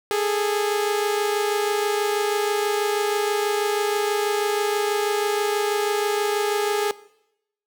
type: tone pair together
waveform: sawtooth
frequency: 411.8 / 438 Hz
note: G#4 / A4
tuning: -15 / -8 cents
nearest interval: minor second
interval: 107 cents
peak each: -18 / -23 dBFS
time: 0.11-6.91 s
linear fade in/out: 0 ms
effects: noise-tail reverb RT60 0.8 s tail -19 dB re dry